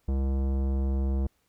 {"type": "tone with tanh clipping", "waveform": "sine", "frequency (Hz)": 67.2, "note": "C2", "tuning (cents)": 47, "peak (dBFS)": -26, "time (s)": [0.08, 1.27], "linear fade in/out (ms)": 5, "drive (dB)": 17, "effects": ["pink hiss -71 dBFS RMS until 1.48 s"]}